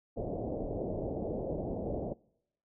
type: low-pass noise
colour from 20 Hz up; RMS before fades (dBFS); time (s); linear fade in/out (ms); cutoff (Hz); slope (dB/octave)
white; -36; 0.16-2.14; 20; 660; 48
effects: noise-tail reverb RT60 0.8 s tail -25 dB re dry